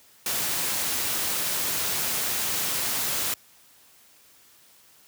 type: noise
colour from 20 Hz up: white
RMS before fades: -27 dBFS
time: 0.26-3.34 s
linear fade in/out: 2 ms
effects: white hiss -56 dBFS RMS until 5.07 s + high-pass 60 Hz 12 dB/octave